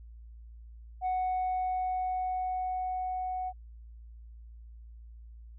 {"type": "tone with level ramp", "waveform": "sine", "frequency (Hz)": 740, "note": "F#5", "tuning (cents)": 0, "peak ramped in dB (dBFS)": [-25, -31], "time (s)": [1.01, 3.53], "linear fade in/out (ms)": 50, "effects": ["tanh soft clip ceiling -26 dBFS", "added 57 Hz sine -46 dBFS peak until 5.58 s"]}